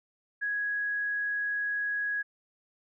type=tone; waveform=sine; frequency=1664 Hz; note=G#6; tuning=3 cents sharp; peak=-28 dBFS; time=0.41-2.23 s; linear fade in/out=20 ms; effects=none